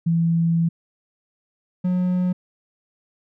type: tone pair in turn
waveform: sine / triangle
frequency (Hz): 166.7 / 181.17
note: E3 / F#3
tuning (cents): +20 / -36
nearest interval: minor second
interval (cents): 144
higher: second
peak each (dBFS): -16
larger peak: neither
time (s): 0.06-0.69 / 1.84-2.33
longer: first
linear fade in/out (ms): 10
effects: none